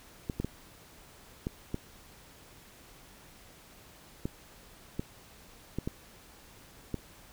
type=clicks; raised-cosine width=3 ms; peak=-19 dBFS; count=10; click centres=0.298 / 0.4 / 0.446 / 1.469 / 1.744 / 4.255 / 4.995 / 5.786 / 5.875 / 6.943 s; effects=pink hiss -55 dBFS RMS until 7.32 s